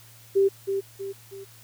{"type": "tone with echo", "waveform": "sine", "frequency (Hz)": 392, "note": "G4", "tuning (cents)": 0, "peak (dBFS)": -16, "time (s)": [0.35, 0.49], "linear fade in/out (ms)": 20, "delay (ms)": 320, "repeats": 3, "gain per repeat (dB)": -7, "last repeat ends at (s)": 1.45, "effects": ["added 114 Hz sine -52 dBFS peak until 1.63 s", "white hiss -52 dBFS RMS until 1.63 s"]}